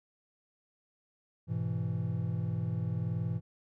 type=chord; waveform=triangle; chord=E major; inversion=first; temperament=just; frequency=103.01 / 123.61 / 164.81 Hz; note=G#2 / B2 / E3; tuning=-14 / +2 / 0 cents; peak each=-33 dBFS; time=1.47-3.41 s; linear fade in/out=50 ms; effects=none